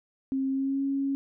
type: tone with pitch glide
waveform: sine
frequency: 267.7 to 274.9 Hz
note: C4 to C#4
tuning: +40 to -14 cents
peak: -25 dBFS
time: 0.32-1.15 s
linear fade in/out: 0 ms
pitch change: +46 cents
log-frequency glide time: 0.5-0.83 s
effects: none